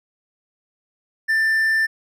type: tone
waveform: triangle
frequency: 1779 Hz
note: A6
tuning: 19 cents sharp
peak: -14 dBFS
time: 1.28-1.87 s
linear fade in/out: 20 ms
effects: none